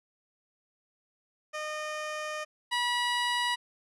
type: tone pair in turn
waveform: 15% pulse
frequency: 611 / 969.9 Hz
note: D#5 / B5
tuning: -32 / -32 cents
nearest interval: minor sixth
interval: 800 cents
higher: second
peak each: -27 / -20 dBFS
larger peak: second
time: 1.53-2.45 / 2.71-3.56 s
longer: first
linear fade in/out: 20 ms
effects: low-pass 8000 Hz 12 dB/octave